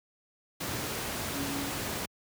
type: tone in noise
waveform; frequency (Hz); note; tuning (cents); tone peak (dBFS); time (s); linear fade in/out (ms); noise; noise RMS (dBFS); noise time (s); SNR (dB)
sine; 279.3; C#4; +13; -36; 1.33-1.7; 10; pink; -34; 0.6-2.06; -5
effects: high-pass 80 Hz 12 dB/octave